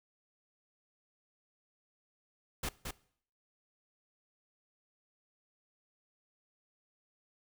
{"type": "noise with echo", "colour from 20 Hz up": "pink", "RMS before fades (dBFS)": -36, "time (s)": [2.63, 2.69], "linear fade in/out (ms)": 5, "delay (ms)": 220, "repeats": 1, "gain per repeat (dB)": -4, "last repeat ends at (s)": 2.91, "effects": ["noise-tail reverb RT60 0.6 s tail -21 dB re dry"]}